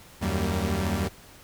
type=tone cluster; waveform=sawtooth; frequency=78.4 / 92.1 / 194.6 / 231 Hz; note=D#2 / F#2 / G3 / A#3; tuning=+14 / -7 / -12 / -16 cents; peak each=-26 / -25 / -26 / -29 dBFS; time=0.21-1.09 s; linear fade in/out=20 ms; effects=pink hiss -50 dBFS RMS until 1.43 s